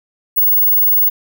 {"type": "tone", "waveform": "sine", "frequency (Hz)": 15640, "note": "B9", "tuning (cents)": -18, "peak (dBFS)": -9, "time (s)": [0.36, 1.1], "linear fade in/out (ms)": 20, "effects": []}